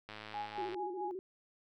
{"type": "click train", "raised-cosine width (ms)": 0.3, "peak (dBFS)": -30, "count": 71, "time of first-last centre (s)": [0.09, 0.744], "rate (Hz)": 107}
{"type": "tone with tremolo", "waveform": "sine", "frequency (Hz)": 830.6, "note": "G#5", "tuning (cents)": 0, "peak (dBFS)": -36, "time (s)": [0.34, 1.11], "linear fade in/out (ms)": 0, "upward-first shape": "sine", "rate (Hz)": 4.6, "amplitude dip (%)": 85}
{"type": "tone with vibrato", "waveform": "sine", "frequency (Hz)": 365.3, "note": "F#4", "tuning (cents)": -22, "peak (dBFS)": -39, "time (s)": [0.58, 1.19], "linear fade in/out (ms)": 0, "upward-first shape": "square", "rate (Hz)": 14, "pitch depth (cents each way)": 70}
{"effects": []}